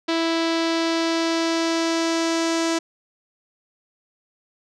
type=tone with low-pass filter sweep; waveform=sawtooth; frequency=329.7 Hz; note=E4; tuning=in tune; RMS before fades=-22 dBFS; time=0.08-2.79 s; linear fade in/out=10 ms; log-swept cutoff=4300 to 6500 Hz; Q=2; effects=none